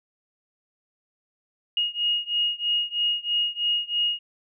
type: beating tone pair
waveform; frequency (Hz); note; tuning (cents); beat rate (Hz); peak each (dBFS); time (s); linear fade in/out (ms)
sine; 2868 / 2871.1; F7 / F7; +45 / +47; 3.1; -25 / -26; 1.77-4.19; 2
effects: none